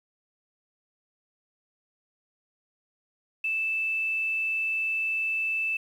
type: tone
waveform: sine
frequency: 2637 Hz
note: E7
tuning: in tune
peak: -25 dBFS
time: 3.44-5.77 s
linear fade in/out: 5 ms
effects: 9-bit